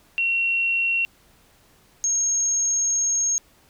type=tone pair in turn; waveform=sine; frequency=2732 / 6516 Hz; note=F7 / G#8; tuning=-39 / -34 cents; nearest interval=octave + minor third; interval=1505 cents; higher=second; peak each=-19 dBFS; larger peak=neither; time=0.18-1.05 / 2.04-3.38 s; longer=second; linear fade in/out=0 ms; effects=pink hiss -57 dBFS RMS until 3.69 s